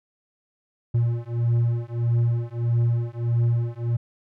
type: beating tone pair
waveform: triangle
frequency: 117.2 / 118.8 Hz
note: A#2 / A#2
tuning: +10 / +33 cents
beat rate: 1.6 Hz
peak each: -21 dBFS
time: 0.94-3.97 s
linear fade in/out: 10 ms
effects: none